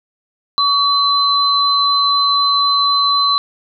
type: tone pair together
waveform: sine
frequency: 1136 / 4048 Hz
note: C#6 / B7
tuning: +42 / +42 cents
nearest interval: octave + minor seventh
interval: 2200 cents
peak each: -14 dBFS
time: 0.58-3.38 s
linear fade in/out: 0 ms
effects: none